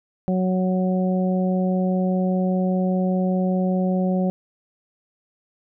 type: harmonic tone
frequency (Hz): 185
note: F#3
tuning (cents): 0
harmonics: 1 / 2 / 3 / 4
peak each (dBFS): -19 / -29 / -27 / -32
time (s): 0.28-4.3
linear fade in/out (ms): 0
effects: none